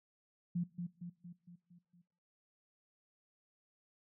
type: tone with echo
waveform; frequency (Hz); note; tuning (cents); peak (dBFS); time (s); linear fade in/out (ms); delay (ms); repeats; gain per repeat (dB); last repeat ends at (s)
sine; 174.61; F3; 0; -32; 0.55-0.64; 10; 230; 6; -5; 2.02
effects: noise-tail reverb RT60 0.7 s tail -22 dB re dry